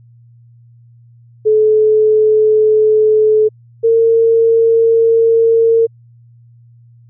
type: tone pair in turn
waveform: sine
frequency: 431.1 / 455.8 Hz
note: A4 / A#4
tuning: -35 / -39 cents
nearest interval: minor second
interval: 96 cents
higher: second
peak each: -7 dBFS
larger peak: neither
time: 1.45-3.49 / 3.83-5.87 s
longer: neither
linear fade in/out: 20 ms
effects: added 118 Hz sine -41 dBFS peak until 7.09 s